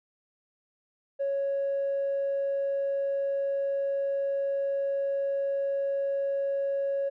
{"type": "tone with tanh clipping", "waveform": "triangle", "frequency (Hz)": 554, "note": "C#5", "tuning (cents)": -1, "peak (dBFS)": -26, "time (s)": [1.19, 7.1], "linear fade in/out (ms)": 20, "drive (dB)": 5, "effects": []}